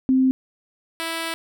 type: tone pair in turn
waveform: sine / 5% pulse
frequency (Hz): 261 / 328.8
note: C4 / E4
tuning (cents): -4 / -4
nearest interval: major third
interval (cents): 400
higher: second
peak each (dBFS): -14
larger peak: neither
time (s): 0.09-0.31 / 1-1.34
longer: second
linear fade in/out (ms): 0
effects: none